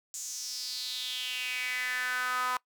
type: tone with high-pass filter sweep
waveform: sawtooth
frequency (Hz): 251.6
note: B3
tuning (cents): +32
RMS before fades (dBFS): -34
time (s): 0.14-2.57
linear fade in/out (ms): 0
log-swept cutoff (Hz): 7100 to 1100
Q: 5
effects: noise-tail reverb RT60 0.1 s tail -22 dB re dry